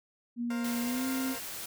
sine tone with pitch glide, 238.2 to 262.8 Hz, A#3 to C4, +38 to +8 cents, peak -30 dBFS, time 0.36-1.36 s, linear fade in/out 50 ms, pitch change +170 cents, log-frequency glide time 0.82-1.07 s
15% pulse chord, Bb suspended second, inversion none, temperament equal with one note detuned, 466.2 / 530.2 / 698.5 Hz, Bb4 / C5 / F5, 0 / +23 / 0 cents, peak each -38 dBFS, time 0.5-1.39 s, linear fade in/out 5 ms
white noise, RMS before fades -40 dBFS, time 0.64-1.66 s, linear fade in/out 5 ms
effects none

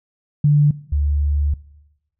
sine tone pair in turn, 146.83 / 72.72 Hz, D3 / D2, 0 / -16 cents, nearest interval octave, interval 1216 cents, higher first, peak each -10 / -15 dBFS, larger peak first, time 0.44-0.71 / 0.92-1.54 s, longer second, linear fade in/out 5 ms, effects noise-tail reverb RT60 1.0 s tail -20 dB re dry

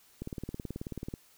click train, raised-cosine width 3 ms, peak -24 dBFS, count 18, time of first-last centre 0.22-1.139 s, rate 18.5 Hz, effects white hiss -62 dBFS RMS until 1.37 s

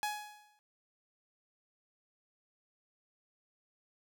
sawtooth tone with exponential decay, 839 Hz, G#5, 17 cents sharp, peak -27 dBFS, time 0.03-0.59 s, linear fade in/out 0 ms, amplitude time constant 120 ms, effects none

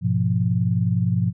sine chord, F diminished, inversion first, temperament equal, 103.83 / 123.47 / 174.61 Hz, Ab2 / Cb3 / F3, 0 / 0 / 0 cents, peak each -22 dBFS, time 0.01-1.33 s, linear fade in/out 50 ms, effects none

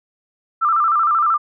sine tone with vibrato, 1261 Hz, D#6, 23 cents sharp, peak -13 dBFS, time 0.61-1.38 s, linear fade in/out 20 ms, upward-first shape square, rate 13 Hz, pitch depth 94 cents each way, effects none

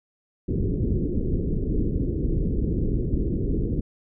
pink low-pass noise, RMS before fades -24 dBFS, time 0.48-3.81 s, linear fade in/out 10 ms, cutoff 430 Hz, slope 48 dB/octave, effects none

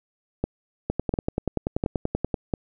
two click trains, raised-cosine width 2 ms, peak -10 / -10 dBFS, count 16 / 4, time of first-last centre 0.9-2.342 / 0.44-2.538 s, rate 10.4 / 1.43 Hz, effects none

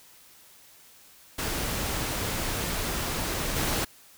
pink noise with level steps, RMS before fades -30 / -27 dBFS, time 1.38-3.85 s, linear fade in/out 10 ms, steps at 3.55 s, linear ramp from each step 20 ms, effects white hiss -54 dBFS RMS until 4.17 s

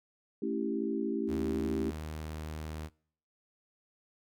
sine chord, A dominant seventh, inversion none, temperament equal, 220 / 277.2 / 329.6 / 392 Hz, A3 / C#4 / E4 / G4, 0 / 0 / 0 / 0 cents, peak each -36 dBFS, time 0.42-1.91 s, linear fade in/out 5 ms
sawtooth tone, 77.7 Hz, D#2, 2 cents flat, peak -34 dBFS, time 1.27-2.9 s, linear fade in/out 50 ms
effects noise-tail reverb RT60 0.6 s tail -25 dB re dry

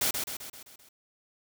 white noise with echo, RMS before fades -27 dBFS, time 0.01-0.11 s, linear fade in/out 5 ms, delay 130 ms, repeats 6, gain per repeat -5 dB, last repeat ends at 0.89 s, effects none

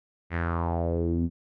sawtooth tone with low-pass filter sweep, 84.5 Hz, E2, 43 cents sharp, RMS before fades -27 dBFS, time 0.3-1.3 s, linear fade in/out 50 ms, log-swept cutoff 2100 to 220 Hz, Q 4.2, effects none

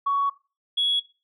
sine tone pair in turn, 1119 / 3353 Hz, C#6 / G#7, +16 / +16 cents, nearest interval octave + perfect fifth, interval 1900 cents, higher second, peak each -19 dBFS, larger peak neither, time 0.06-0.3 / 0.77-1 s, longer first, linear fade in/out 10 ms, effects noise-tail reverb RT60 0.3 s tail -18 dB re dry + tanh soft clip ceiling -15 dBFS

